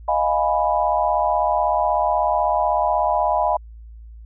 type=chord; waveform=sine; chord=F half-diminished seventh; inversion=third; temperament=equal; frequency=622.3 / 698.5 / 830.6 / 987.8 Hz; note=Eb5 / F5 / Ab5 / Cb6; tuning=0 / 0 / 0 / 0 cents; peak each=-22 dBFS; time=0.08-3.57 s; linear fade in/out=5 ms; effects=added 56 Hz sine -37 dBFS peak until 4.25 s